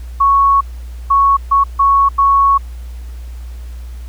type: tone bursts at uneven times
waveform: sine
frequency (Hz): 1108.7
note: C#6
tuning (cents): 0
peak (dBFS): -7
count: 5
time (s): 0.2-0.61 / 1.1-1.37 / 1.51-1.64 / 1.79-2.09 / 2.18-2.58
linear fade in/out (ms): 10
effects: added 60 Hz sine -25 dBFS peak until 4.08 s + pink hiss -46 dBFS RMS until 4.08 s